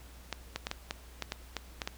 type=clicks; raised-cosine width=0.2 ms; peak=-16 dBFS; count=10; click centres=0.327 / 0.56 / 0.669 / 0.714 / 0.909 / 1.223 / 1.321 / 1.567 / 1.818 / 1.875 s; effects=added 60 Hz sine -50 dBFS peak until 1.97 s + pink hiss -56 dBFS RMS until 1.97 s